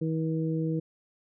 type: harmonic tone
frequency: 160.3 Hz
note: E3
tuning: 48 cents flat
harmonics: 1 / 2 / 3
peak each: -28 / -31 / -35 dBFS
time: 0.01-0.8 s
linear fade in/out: 10 ms
effects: none